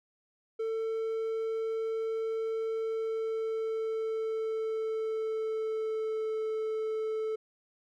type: tone with pitch glide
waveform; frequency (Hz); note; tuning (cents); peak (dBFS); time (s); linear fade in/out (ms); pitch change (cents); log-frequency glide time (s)
triangle; 446.7 to 437.8; A4 to A4; +26 to -9; -28; 0.59-7.36; 10; -35; 2.76-6.38
effects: none